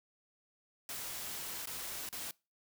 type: noise with dropouts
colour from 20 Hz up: white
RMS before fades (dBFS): -42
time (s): 0.89-2.31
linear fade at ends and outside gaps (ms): 1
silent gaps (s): 1.657-1.672 / 2.089-2.127
effects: noise-tail reverb RT60 0.3 s tail -25 dB re dry